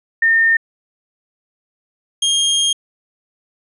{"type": "tone pair in turn", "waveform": ["sine", "sawtooth"], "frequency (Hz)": [1819, 3230], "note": ["A#6", "G#7"], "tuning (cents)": [-43, -49], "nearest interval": "minor seventh", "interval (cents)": 994, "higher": "second", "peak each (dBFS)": -10, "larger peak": "neither", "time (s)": [[0.22, 0.57], [2.22, 2.73]], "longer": "second", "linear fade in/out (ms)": 5, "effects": ["resampled to 24000 Hz"]}